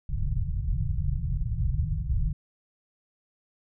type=low-pass noise; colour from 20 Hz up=pink; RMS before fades=-27 dBFS; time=0.09-2.33 s; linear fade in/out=5 ms; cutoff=160 Hz; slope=96 dB/octave; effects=none